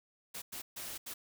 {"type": "noise bursts at uneven times", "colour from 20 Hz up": "white", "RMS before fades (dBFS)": -43, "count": 4, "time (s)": [[0.34, 0.42], [0.52, 0.62], [0.76, 0.98], [1.06, 1.14]], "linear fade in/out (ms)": 10, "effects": []}